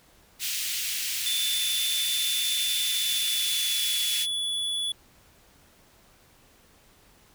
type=high-pass noise; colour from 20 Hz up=pink; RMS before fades=-30 dBFS; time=0.39-4.27 s; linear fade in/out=50 ms; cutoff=2400 Hz; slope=24 dB/octave
type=tone with pitch glide; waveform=square; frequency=3520 to 3422 Hz; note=A7 to A7; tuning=0 to -49 cents; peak=-27 dBFS; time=1.26-4.92 s; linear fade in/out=2 ms; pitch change=-49 cents; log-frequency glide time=2.77-4.01 s
effects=pink hiss -58 dBFS RMS until 7.34 s